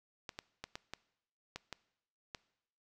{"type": "clicks", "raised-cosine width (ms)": 0.2, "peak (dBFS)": -24, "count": 8, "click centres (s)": [0.292, 0.389, 0.64, 0.755, 0.936, 1.56, 1.727, 2.348], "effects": ["noise-tail reverb RT60 0.8 s tail -21 dB re dry"]}